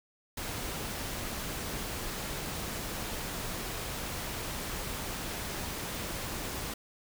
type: noise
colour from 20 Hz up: pink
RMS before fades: -37 dBFS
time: 0.37-6.74 s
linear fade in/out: 5 ms
effects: none